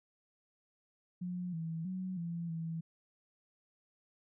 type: tone with pitch steps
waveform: sine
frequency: 179 / 163.2 / 185.7 / 169.4 / 163.8 Hz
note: F3 / E3 / F#3 / E3 / E3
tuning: +43 / -17 / +7 / +48 / -11 cents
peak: -36 dBFS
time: 1.21-2.81 s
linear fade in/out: 10 ms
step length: 320 ms
effects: none